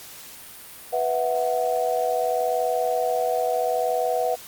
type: chord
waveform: sine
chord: B suspended fourth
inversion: none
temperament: equal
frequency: 493.9 / 659.3 / 740 Hz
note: B4 / E5 / F#5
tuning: 0 / 0 / 0 cents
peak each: -25 dBFS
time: 0.92-4.36 s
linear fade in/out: 20 ms
effects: white hiss -42 dBFS RMS until 4.47 s + Opus 48 kbps